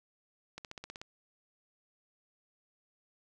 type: accelerating click train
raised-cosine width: 0.2 ms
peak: -26 dBFS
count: 8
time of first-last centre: 0.58-1.015 s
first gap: 68 ms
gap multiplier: 0.97
effects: none